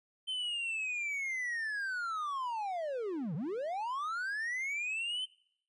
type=linear two-way sweep; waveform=triangle; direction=down then up; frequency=3100 to 136.1 to 3100 Hz; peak=-32 dBFS; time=0.27-5.26 s; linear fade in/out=20 ms; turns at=3.35 s; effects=noise-tail reverb RT60 0.7 s tail -23 dB re dry + resampled to 24000 Hz